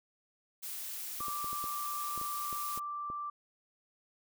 blue noise, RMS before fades -41 dBFS, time 0.62-2.8 s, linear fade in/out 20 ms
sine tone, 1174.7 Hz, D6, in tune, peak -36 dBFS, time 1.2-3.3 s, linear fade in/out 5 ms
clicks, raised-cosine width 2 ms, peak -34 dBFS, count 10, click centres 1.206 / 1.283 / 1.444 / 1.53 / 1.641 / 2.177 / 2.214 / 2.528 / 2.776 / 3.101 s
effects none

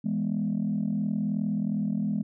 sine chord, E major, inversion none, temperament equal, 164.81 / 207.7 / 246.9 Hz, E3 / G#3 / B3, 0 / 0 / 0 cents, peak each -31 / -26 / -31 dBFS, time 0.04-2.23 s, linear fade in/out 10 ms, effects tanh soft clip ceiling -19 dBFS

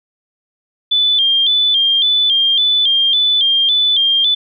sine tone with vibrato, 3342 Hz, G#7, 10 cents sharp, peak -10 dBFS, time 0.91-4.35 s, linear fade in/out 10 ms, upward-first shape square, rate 1.8 Hz, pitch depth 75 cents each way, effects none

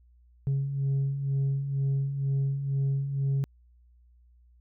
sine beating tone pair, 135.7 / 137.8 Hz, C#3 / C#3, -36 / -10 cents, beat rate 2.1 Hz, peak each -31 / -24 dBFS, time 0.47-3.44 s, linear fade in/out 0 ms, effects tanh soft clip ceiling -22 dBFS + added 60 Hz sine -56 dBFS peak until 4.6 s

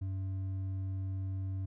sine tone with hard clipping, 95.5 Hz, G2, 45 cents flat, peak -35 dBFS, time 0.01-1.66 s, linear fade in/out 10 ms, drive 4 dB, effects none

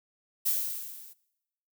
violet noise with level ramp, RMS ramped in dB -25 to -51 dBFS, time 0.45-1.14 s, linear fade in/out 20 ms, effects noise-tail reverb RT60 0.9 s tail -21 dB re dry

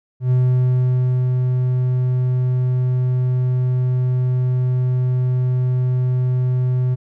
triangle tone with ADSR envelope, 126.5 Hz, B2, 42 cents sharp, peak -10 dBFS, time 0.2-6.96 s, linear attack 110 ms, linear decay 970 ms, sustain -3 dB, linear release 26 ms, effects none

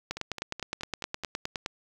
two click trains, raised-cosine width 0.2 ms, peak -20 / -14 dBFS, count 6 / 16, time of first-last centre 0.17-1.236 / 0.11-1.661 s, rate 4.69 / 9.67 Hz, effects 8-bit

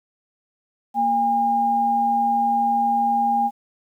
sine tone pair together, 233.1 / 810.8 Hz, A#3 / G#5, 0 / -42 cents, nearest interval octave + minor seventh, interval 2158 cents, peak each -27 / -17 dBFS, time 0.94-3.51 s, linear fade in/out 50 ms, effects 9-bit

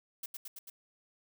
blue noise with echo, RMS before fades -40 dBFS, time 0.23-0.26 s, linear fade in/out 5 ms, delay 110 ms, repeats 4, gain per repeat -2 dB, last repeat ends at 0.7 s, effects none

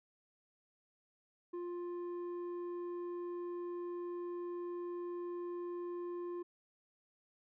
square tone with low-pass filter, 350.6 Hz, F4, 7 cents sharp, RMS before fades -42 dBFS, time 1.53-6.43 s, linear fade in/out 10 ms, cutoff 740 Hz, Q 2.7, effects none

